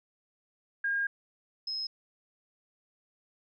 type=tone pair in turn; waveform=sine; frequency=1619 / 5140 Hz; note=G#6 / E8; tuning=-45 / -45 cents; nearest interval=octave + minor sixth; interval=2000 cents; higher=second; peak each=-27 / -32 dBFS; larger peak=first; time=0.84-1.07 / 1.67-1.87 s; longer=first; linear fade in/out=5 ms; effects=none